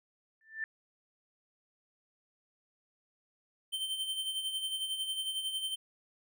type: tone with exponential growth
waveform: sine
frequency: 1774 Hz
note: A6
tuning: 14 cents sharp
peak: -30 dBFS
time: 0.41-0.64 s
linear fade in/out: 1 ms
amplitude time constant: 50 ms
type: tone with tremolo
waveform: square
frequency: 3108 Hz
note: G7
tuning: 16 cents flat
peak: -32 dBFS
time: 3.72-5.76 s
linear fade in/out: 20 ms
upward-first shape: sine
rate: 11 Hz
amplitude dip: 55%
effects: none